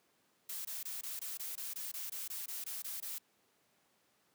blue noise bursts, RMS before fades -42 dBFS, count 15, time 0.49-3.184 s, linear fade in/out 5 ms, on 160 ms, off 21 ms, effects pink hiss -73 dBFS RMS until 4.34 s + high-pass 200 Hz 12 dB/octave

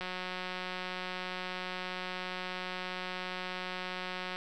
click train, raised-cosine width 0.3 ms, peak -22 dBFS, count 797, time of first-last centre 0.01-4.36 s, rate 183 Hz, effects none

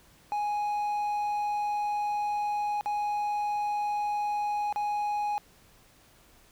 triangle tone with dropouts, 830.6 Hz, G#5, in tune, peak -25 dBFS, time 0.32-5.38 s, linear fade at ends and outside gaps 0 ms, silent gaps 2.81-2.859 / 4.726-4.76 s, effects pink hiss -59 dBFS RMS until 6.51 s

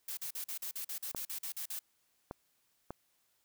blue noise bursts, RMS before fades -40 dBFS, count 13, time 0.08-1.792 s, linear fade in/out 5 ms, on 92 ms, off 43 ms
clicks, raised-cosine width 1 ms, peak -26 dBFS, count 3, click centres 1.148 / 2.311 / 2.906 s
effects white hiss -75 dBFS RMS until 3.44 s

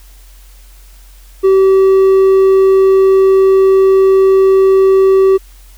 sine tone with hard clipping, 384.1 Hz, G4, 35 cents flat, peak -6 dBFS, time 1.43-5.38 s, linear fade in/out 20 ms, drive 3 dB, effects added 45 Hz sine -36 dBFS peak until 5.77 s + white hiss -46 dBFS RMS until 5.77 s

